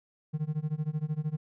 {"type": "tone with tremolo", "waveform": "triangle", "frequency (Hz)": 153.1, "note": "D#3", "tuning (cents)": -28, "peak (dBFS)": -23, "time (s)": [0.33, 1.37], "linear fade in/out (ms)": 20, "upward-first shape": "sine", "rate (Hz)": 13, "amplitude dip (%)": 95, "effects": ["tanh soft clip ceiling -20 dBFS"]}